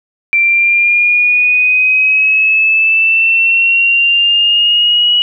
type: exponential sweep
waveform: sine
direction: up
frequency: 2349 to 2927 Hz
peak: -7 dBFS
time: 0.33-5.22 s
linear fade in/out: 0 ms
effects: none